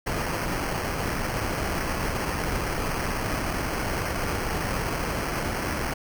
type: noise with sample-and-hold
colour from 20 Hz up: pink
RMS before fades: -28 dBFS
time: 0.06-5.94 s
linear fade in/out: 10 ms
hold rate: 3675 Hz
effects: none